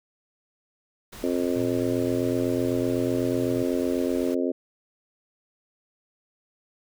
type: noise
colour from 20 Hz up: pink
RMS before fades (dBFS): -42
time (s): 1.12-4.35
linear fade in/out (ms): 10
type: harmonic tone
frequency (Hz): 88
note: F2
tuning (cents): +14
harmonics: 3 / 4 / 5 / 6 / 7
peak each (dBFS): -26 / -28 / -30 / -32 / -33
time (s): 1.23-4.52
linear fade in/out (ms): 10
type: tone with pitch glide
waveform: sine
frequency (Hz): 117.1 to 120.74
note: A#2 to B2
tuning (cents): +8 to -39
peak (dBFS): -32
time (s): 1.56-3.63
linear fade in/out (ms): 0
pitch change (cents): +53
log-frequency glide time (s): 1.84-3.42
effects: none